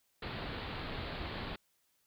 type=low-pass noise; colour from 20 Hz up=pink; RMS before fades=-41 dBFS; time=0.22-1.56 s; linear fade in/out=5 ms; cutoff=4500 Hz; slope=96 dB/octave; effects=white hiss -75 dBFS RMS until 2.06 s